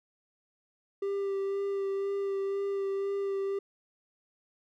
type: tone with vibrato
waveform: triangle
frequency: 394.7 Hz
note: G4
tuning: 12 cents sharp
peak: -27 dBFS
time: 1.02-3.59 s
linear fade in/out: 5 ms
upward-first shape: sine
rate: 2 Hz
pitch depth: 15 cents each way
effects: none